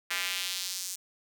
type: tone with high-pass filter sweep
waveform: square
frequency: 92.3 Hz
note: F#2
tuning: 4 cents flat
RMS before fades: -34 dBFS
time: 0.1-0.96 s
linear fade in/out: 10 ms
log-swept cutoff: 1900 to 6900 Hz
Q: 1.5
effects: none